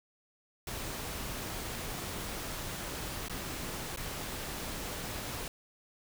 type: noise with dropouts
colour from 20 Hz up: pink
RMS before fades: -39 dBFS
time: 0.67-5.48 s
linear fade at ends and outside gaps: 2 ms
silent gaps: 3.284-3.296 / 3.962-3.972 s
effects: none